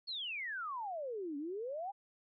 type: exponential two-way sweep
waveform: sine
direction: down then up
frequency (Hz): 4435 to 277.2 to 827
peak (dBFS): -38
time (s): 0.07-1.92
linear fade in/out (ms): 20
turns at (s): 1.37
effects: none